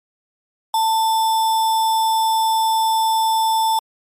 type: tone with sample-and-hold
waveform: sine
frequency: 890 Hz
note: A5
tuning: 20 cents sharp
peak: -14 dBFS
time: 0.74-3.79 s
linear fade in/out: 2 ms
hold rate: 4410 Hz
effects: MP3 64 kbps